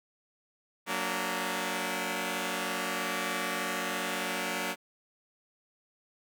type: chord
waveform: 5% pulse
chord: Gb augmented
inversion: none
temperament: just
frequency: 185 / 231.2 / 289.1 Hz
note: Gb3 / Bb3 / D4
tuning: 0 / -14 / -27 cents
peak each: -24 dBFS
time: 0.86-4.76 s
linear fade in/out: 50 ms
effects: none